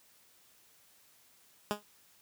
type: tone with exponential decay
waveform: 10% pulse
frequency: 207.8 Hz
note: G#3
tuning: 1 cent sharp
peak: -19 dBFS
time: 1.71-1.83 s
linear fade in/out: 0 ms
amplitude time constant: 25 ms
effects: white hiss -64 dBFS RMS until 2.21 s + high-pass 60 Hz 12 dB/octave